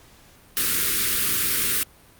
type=band-stop noise; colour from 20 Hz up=white; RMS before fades=-22 dBFS; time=0.57-1.83 s; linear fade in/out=0 ms; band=460 to 1200 Hz; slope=48 dB/octave; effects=pink hiss -52 dBFS RMS until 2.19 s + Opus 48 kbps